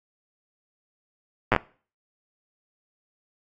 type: slowing click train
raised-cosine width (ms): 0.5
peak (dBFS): -4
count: 5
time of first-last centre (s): 1.52-1.563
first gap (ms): 8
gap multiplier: 1.2
effects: noise-tail reverb RT60 0.4 s tail -22 dB re dry + AAC 32 kbps